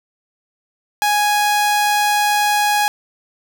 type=tone; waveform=sawtooth; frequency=830.6 Hz; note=G#5; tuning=in tune; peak=-10 dBFS; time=1.02-2.88 s; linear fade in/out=0 ms; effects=none